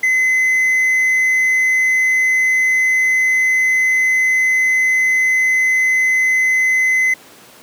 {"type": "tone", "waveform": "triangle", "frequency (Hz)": 2040, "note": "C7", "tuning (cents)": -44, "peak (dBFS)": -10, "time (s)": [0.03, 7.14], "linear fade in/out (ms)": 5, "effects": ["pink hiss -42 dBFS RMS until 7.62 s", "high-pass 200 Hz 12 dB/octave"]}